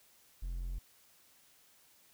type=tone; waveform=triangle; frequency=43.66 Hz; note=F1; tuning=in tune; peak=-34 dBFS; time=0.42-0.79 s; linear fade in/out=10 ms; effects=white hiss -65 dBFS RMS until 2.13 s